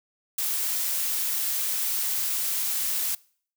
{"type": "noise", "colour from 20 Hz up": "blue", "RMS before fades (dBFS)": -27, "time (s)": [0.38, 3.15], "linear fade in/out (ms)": 5, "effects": ["noise-tail reverb RT60 0.5 s tail -23 dB re dry"]}